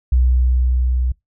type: tone with level ramp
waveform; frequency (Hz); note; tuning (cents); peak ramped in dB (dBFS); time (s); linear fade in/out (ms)
sine; 62.5; B1; +21; -10 to -15; 0.12-1.12; 5
effects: noise-tail reverb RT60 0.2 s tail -26 dB re dry